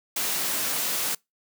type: noise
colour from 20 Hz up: white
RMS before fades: -27 dBFS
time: 0.16-1.15 s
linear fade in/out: 5 ms
effects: noise-tail reverb RT60 0.2 s tail -26 dB re dry + high-pass 150 Hz 12 dB/octave